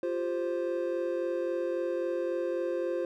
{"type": "chord", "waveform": "triangle", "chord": "F suspended second", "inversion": "none", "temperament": "just", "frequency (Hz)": [349.2, 392.9, 523.8], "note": ["F4", "G4", "C5"], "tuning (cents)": [0, 4, 2], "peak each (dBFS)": [-30, -36, -30], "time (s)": [0.03, 3.05], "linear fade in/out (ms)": 2, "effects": []}